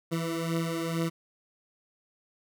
20% pulse beating tone pair, 164.81 / 167.01 Hz, E3 / E3, 0 / +23 cents, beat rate 2.2 Hz, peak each -25 / -29 dBFS, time 0.11-1.1 s, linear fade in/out 20 ms, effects none

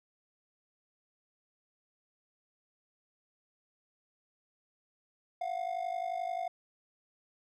triangle ring-modulated tone, 711 Hz, F5, 31 cents sharp, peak -28 dBFS, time 5.41-6.48 s, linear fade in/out 2 ms, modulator 25.7 Hz, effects none

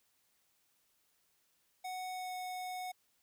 square tone with pitch glide, 740 to 734.9 Hz, F#5 to F#5, 0 to -12 cents, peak -40 dBFS, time 1.84-2.92 s, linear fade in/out 10 ms, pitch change -12 cents, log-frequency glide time 2.12-2.33 s, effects white hiss -75 dBFS RMS until 3.22 s

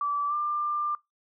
sine tone with pitch glide, 1157 to 1191.6 Hz, D6 to D6, -26 to +25 cents, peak -25 dBFS, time 0.01-0.95 s, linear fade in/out 2 ms, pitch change +51 cents, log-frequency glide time 0.28-0.34 s, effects noise-tail reverb RT60 0.2 s tail -25 dB re dry

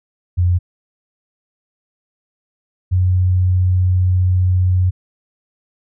sine tone pair in turn, 88.9 / 91.5 Hz, F2 / F#2, +31 / -19 cents, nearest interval unison, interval 50 cents, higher second, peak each -11 dBFS, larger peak neither, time 0.37-0.59 / 2.91-4.91 s, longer second, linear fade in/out 20 ms, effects none

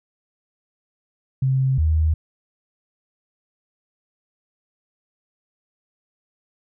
sine tone pair in turn, 132.4 / 78.73 Hz, C3 / D#2, +21 / +21 cents, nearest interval major sixth, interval 900 cents, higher first, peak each -16 / -15 dBFS, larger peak second, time 1.42-1.78 / 1.78-2.14 s, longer neither, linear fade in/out 5 ms, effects none

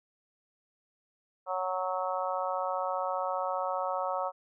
harmonic tone, 185 Hz, F#3, in tune, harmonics 3 / 4 / 5 / 6 / 7, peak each -34 / -35 / -36 / -37 / -37 dBFS, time 1.46-4.32 s, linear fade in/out 50 ms, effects none

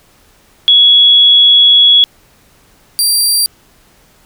sine / 20% pulse tone pair in turn, 3359 / 4716 Hz, G#7 / D8, +19 / +6 cents, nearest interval tritone, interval 587 cents, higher second, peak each -3 dBFS, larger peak neither, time 0.68-2.04 / 2.99-3.46 s, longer first, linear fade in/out 0 ms, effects pink hiss -48 dBFS RMS until 4.25 s

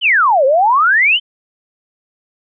sine exponential two-way sweep, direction down then up, 3166 to 511 to 3166 Hz, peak -8 dBFS, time 0.01-1.2 s, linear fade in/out 50 ms, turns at 0.45 s, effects none

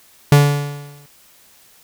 45% pulse tone with exponential decay, 144.2 Hz, D3, 31 cents flat, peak -5 dBFS, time 0.32-1.06 s, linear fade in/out 2 ms, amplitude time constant 160 ms, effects white hiss -50 dBFS RMS until 1.83 s

